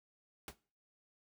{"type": "noise with exponential decay", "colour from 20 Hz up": "pink", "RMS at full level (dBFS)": -41, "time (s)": [0.48, 0.56], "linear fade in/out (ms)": 1, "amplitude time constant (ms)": 17, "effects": ["noise-tail reverb RT60 0.4 s tail -20 dB re dry", "high-pass 60 Hz 12 dB/octave"]}